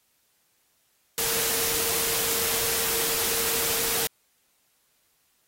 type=tone in noise; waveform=sine; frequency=458.2 Hz; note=A#4; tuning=30 cents flat; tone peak=-36 dBFS; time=1.18-4.07 s; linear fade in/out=0 ms; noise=white; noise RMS=-26 dBFS; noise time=1.18-4.07 s; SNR=-13 dB; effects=white hiss -68 dBFS RMS until 5.47 s + AAC 48 kbps

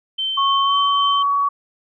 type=tone with tremolo; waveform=sine; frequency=3099 Hz; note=G7; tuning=21 cents flat; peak=-19 dBFS; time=0.18-1.23 s; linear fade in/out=10 ms; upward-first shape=sine; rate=3.7 Hz; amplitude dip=25%
type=tone with pitch glide; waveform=sine; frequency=1100 to 1127.7 Hz; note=C#6 to C#6; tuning=-14 to +29 cents; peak=-15 dBFS; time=0.37-1.49 s; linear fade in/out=10 ms; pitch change=+43 cents; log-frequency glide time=0.64-0.74 s
effects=none

